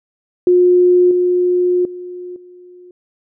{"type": "tone with level steps", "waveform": "sine", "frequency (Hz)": 358.6, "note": "F4", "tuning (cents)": 46, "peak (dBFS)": [-7, -11, -26, -37], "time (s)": [0.47, 2.91], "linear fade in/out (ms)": 2, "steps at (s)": [1.11, 1.85, 2.36], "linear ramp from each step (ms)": 2, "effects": []}